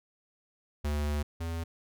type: tone pair in turn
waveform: square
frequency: 73.9 / 82.95 Hz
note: D2 / E2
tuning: +11 / +11 cents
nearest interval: major second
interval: 200 cents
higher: second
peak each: -29 / -33 dBFS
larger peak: first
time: 0.84-1.23 / 1.4-1.64 s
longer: first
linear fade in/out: 10 ms
effects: none